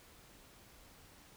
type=silence; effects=pink hiss -60 dBFS RMS until 1.36 s